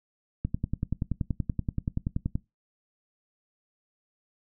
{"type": "click train", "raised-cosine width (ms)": 5, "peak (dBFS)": -15, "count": 21, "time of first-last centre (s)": [0.45, 2.355], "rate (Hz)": 10.5, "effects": ["noise-tail reverb RT60 0.2 s tail -21 dB re dry"]}